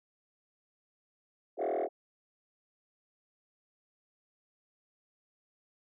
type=tone with frequency modulation; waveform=sine; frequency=543 Hz; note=C#5; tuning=36 cents flat; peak=-27 dBFS; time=1.57-1.89 s; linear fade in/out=50 ms; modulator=41.1 Hz; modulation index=4.7; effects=tanh soft clip ceiling -28 dBFS